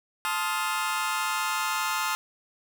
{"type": "chord", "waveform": "sawtooth", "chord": "F dominant seventh", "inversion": "first", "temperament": "just", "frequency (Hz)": [873.1, 1047.7, 1257.2, 1396.9], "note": ["A5", "C6", "Eb6", "F6"], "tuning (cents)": [-14, 2, 18, 0], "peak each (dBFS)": -28, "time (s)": [0.25, 2.15], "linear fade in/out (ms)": 0, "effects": []}